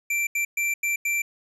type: tone bursts at uneven times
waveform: square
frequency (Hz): 2349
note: D7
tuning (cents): 0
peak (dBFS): -23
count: 5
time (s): 0.1-0.27 / 0.35-0.45 / 0.57-0.74 / 0.83-0.96 / 1.05-1.22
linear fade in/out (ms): 5
effects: resampled to 32000 Hz + 10-bit